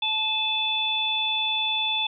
harmonic tone, 870 Hz, A5, 20 cents flat, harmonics 1 / 3 / 4, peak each -31 / -29 / -24 dBFS, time 0.02-2.07 s, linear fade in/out 5 ms, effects none

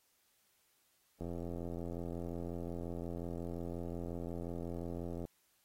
click train, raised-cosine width 2 ms, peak -29 dBFS, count 347, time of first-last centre 1.21-5.252 s, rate 85.6 Hz, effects white hiss -74 dBFS RMS until 5.64 s + AAC 48 kbps

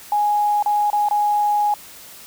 sine tone with dropouts, 830.6 Hz, G#5, in tune, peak -15 dBFS, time 0.12-1.74 s, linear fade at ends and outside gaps 2 ms, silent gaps 0.626-0.66 / 0.902-0.93 / 1.087-1.11 s, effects white hiss -41 dBFS RMS until 2.26 s

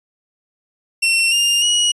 sawtooth tone with pitch steps, 2714 / 2808 / 2905 Hz, E7 / F7 / F#7, +50 / +9 / -32 cents, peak -10 dBFS, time 1.02-1.92 s, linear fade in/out 10 ms, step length 300 ms, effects resampled to 24000 Hz

